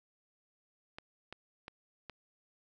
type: clicks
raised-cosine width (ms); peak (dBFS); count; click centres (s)
0.3; -28; 4; 0.985 / 1.326 / 1.681 / 2.097
effects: none

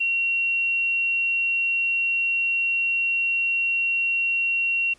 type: tone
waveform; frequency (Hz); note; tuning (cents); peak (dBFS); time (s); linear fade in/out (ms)
sine; 2740; F7; -34; -20; 0-4.94; 10
effects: pink hiss -57 dBFS RMS until 4.98 s + resampled to 24000 Hz

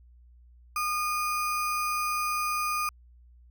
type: tone with sample-and-hold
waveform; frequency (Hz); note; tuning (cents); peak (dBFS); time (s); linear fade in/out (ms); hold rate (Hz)
sine; 1220; D#6; -34; -26; 0.76-2.89; 2; 3675
effects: added 60 Hz sine -52 dBFS peak until 3.5 s

